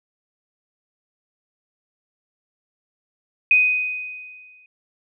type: tone with exponential decay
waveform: sine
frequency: 2499 Hz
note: D#7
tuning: 7 cents sharp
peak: -10 dBFS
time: 3.51-4.66 s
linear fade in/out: 2 ms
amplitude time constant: 250 ms
effects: none